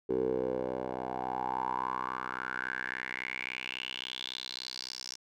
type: tone with band-pass filter sweep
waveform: 10% pulse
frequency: 63.6 Hz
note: C2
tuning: 48 cents flat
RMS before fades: -36 dBFS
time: 0.09-5.16 s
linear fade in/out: 10 ms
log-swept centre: 410 to 5600 Hz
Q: 6.1
effects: none